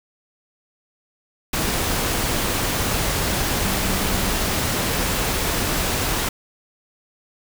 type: tone in noise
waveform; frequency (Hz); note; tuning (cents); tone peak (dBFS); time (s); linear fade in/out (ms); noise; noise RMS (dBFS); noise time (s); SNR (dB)
sine; 192.9; G3; -28; -29; 3.64-4.3; 5; pink; -22; 1.53-6.29; -10
effects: none